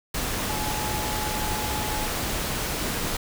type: tone in noise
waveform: sine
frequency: 851 Hz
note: G#5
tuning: 42 cents sharp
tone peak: -32 dBFS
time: 0.49-2.07 s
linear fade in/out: 5 ms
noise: pink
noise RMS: -28 dBFS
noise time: 0.14-3.17 s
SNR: -7 dB
effects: none